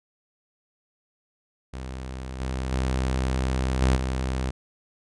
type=tone with level steps; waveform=sawtooth; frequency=64.7 Hz; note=C2; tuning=19 cents flat; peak=-29 / -23 / -19 / -14 / -21 dBFS; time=1.73-4.51 s; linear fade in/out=10 ms; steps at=2.4 / 2.72 / 3.81 / 3.96 s; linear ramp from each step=5 ms; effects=resampled to 22050 Hz